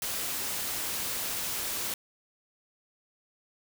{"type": "noise", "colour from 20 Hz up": "white", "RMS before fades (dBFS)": -33, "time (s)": [0.02, 1.94], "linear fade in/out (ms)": 2, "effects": []}